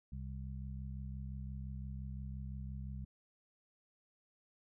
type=harmonic tone; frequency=65.8 Hz; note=C2; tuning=10 cents sharp; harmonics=1 / 2 / 3; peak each=-43 / -46 / -50 dBFS; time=0.12-3.05 s; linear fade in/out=5 ms; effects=none